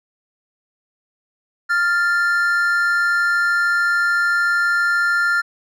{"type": "tone pair together", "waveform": "triangle", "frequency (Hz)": [1396.9, 1763.7], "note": ["F6", "A6"], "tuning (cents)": [0, 4], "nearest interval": "major third", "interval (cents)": 404, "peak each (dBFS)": [-14, -20], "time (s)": [1.69, 5.42], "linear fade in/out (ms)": 20, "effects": []}